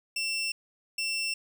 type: tone pair in turn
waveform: 20% pulse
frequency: 2700 / 2700 Hz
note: E7 / E7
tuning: +41 / +41 cents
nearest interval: unison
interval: 0 cents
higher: neither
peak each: -24 dBFS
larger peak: neither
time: 0.16-0.52 / 0.98-1.34 s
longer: neither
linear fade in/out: 5 ms
effects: none